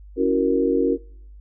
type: chord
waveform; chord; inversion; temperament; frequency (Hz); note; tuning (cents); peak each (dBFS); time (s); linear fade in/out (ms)
sine; F# dominant seventh; second; equal; 277.2 / 329.6 / 370 / 466.2; C#4 / E4 / F#4 / A#4; 0 / 0 / 0 / 0; -22 / -25 / -22 / -21; 0.16-0.98; 50
effects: noise-tail reverb RT60 0.7 s tail -26 dB re dry + added 50 Hz sine -40 dBFS peak until 1.4 s